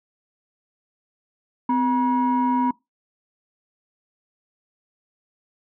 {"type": "tone pair together", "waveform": "sine", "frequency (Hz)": [255.2, 960], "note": ["C4", "B5"], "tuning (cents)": [-43, -49], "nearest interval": "octave + major seventh", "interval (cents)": 2294, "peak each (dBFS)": -19, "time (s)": [1.69, 2.71], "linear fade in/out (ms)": 5, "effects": ["noise-tail reverb RT60 0.2 s tail -23 dB re dry", "tanh soft clip ceiling -13 dBFS"]}